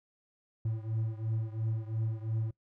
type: beating tone pair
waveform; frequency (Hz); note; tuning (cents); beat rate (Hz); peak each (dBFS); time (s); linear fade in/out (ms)
triangle; 110 / 112.9; A2 / A2; 0 / +45; 2.9; -31 / -34; 0.65-2.51; 5
effects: noise-tail reverb RT60 0.1 s tail -22 dB re dry

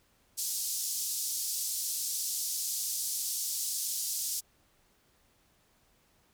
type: band-pass noise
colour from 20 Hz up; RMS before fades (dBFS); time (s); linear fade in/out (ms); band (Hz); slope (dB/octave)
pink; -34; 0.37-4.41; 20; 5100 to 15000; 24
effects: pink hiss -68 dBFS RMS until 6.33 s

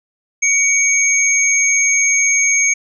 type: tone pair together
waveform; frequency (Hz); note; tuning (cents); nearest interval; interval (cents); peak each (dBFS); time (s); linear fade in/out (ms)
sine; 2256 / 6474; C#7 / G#8; +30 / -45; octave + tritone; 1825; -14; 0.42-2.74; 10
effects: none

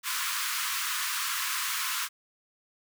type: high-pass noise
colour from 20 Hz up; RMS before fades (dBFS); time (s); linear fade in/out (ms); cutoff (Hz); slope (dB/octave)
pink; -31; 0.03-2.09; 50; 1000; 96
effects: none

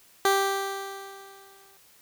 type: tone with exponential decay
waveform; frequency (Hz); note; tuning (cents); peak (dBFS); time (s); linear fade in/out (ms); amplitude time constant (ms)
15% pulse; 392; G4; 0; -12; 0.25-1.77; 2; 330
effects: white hiss -57 dBFS RMS until 2.01 s

